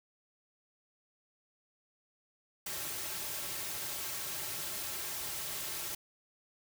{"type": "noise with comb filter", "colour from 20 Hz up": "white", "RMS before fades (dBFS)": -39, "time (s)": [2.66, 5.95], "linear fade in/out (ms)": 5, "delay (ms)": 4.1, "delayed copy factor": -0.6, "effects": []}